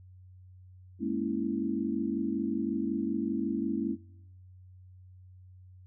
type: chord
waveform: sine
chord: A# half-diminished seventh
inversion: third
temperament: equal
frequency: 207.7 / 233.1 / 277.2 / 329.6 Hz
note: G#3 / A#3 / C#4 / E4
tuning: 0 / 0 / 0 / 0 cents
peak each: -34 dBFS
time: 0.99-3.97 s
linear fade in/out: 50 ms
effects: noise-tail reverb RT60 0.8 s tail -21 dB re dry + added 92 Hz sine -50 dBFS peak until 5.86 s